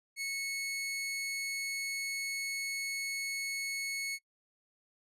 sawtooth tone, 2200 Hz, C#7, 14 cents flat, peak -31 dBFS, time 0.16-4.19 s, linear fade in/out 50 ms, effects noise-tail reverb RT60 0.1 s tail -23 dB re dry + resampled to 32000 Hz

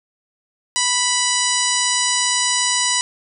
harmonic tone with a mistuned harmonic, 987.8 Hz, B5, in tune, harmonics 1 / 2 / 3 / 4 / 5 / 6 / 7 / 8 / 9, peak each -25 / -25 / -25 / -25 / -25 / -25 / -25 / -25 / -25 dBFS, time 0.76-3.01 s, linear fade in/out 0 ms, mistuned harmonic 6, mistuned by -37 cents, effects none

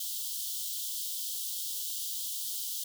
white high-pass noise, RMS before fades -36 dBFS, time 0-2.84 s, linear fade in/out 5 ms, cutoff 3000 Hz, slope 96 dB/octave, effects none

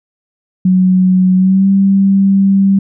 sine tone with pitch glide, 185 to 195.44 Hz, F#3 to G3, 0 to -5 cents, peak -6 dBFS, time 0.65-2.79 s, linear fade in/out 5 ms, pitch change +95 cents, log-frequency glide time 1.36-1.68 s, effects none

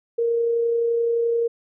sine tone with amplitude modulation, 466.2 Hz, A#4, in tune, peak -17 dBFS, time 0.18-1.48 s, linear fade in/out 10 ms, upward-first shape sine, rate 31.6 Hz, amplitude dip 25%, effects none

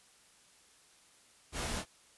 pink noise with echo, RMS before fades -38 dBFS, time 1.52-1.83 s, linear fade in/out 50 ms, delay 26 ms, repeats 1, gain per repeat -3 dB, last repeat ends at 1.856 s, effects white hiss -63 dBFS RMS until 2.17 s + resampled to 24000 Hz

